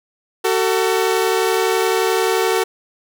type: tone pair together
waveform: sawtooth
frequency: 376.6 / 448.2 Hz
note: F#4 / A4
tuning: +31 / +32 cents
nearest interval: minor third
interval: 301 cents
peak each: -14 dBFS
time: 0.44-2.64 s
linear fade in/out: 10 ms
effects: none